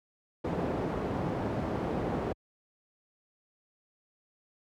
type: low-pass noise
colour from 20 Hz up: white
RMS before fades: -32 dBFS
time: 0.44-2.33 s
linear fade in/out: 10 ms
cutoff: 510 Hz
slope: 12 dB/octave
effects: high-pass 60 Hz 12 dB/octave